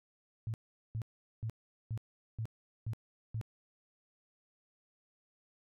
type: tone bursts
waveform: sine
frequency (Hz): 111.5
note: A2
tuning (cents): +23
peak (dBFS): -34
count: 7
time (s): 0.47-3.413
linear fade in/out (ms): 0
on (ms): 69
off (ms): 410
effects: none